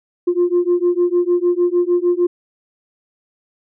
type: beating tone pair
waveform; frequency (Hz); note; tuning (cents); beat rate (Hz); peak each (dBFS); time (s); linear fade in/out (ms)
sine; 349.2 / 355.8; F4 / F4; 0 / +32; 6.6; -15 / -15; 0.27-2.27; 10
effects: tanh soft clip ceiling -8 dBFS